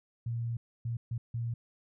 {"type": "tone bursts at uneven times", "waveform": "sine", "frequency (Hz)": 117, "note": "A#2", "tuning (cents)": 7, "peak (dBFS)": -31, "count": 4, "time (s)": [[0.26, 0.57], [0.85, 0.97], [1.11, 1.18], [1.34, 1.54]], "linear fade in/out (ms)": 5, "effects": []}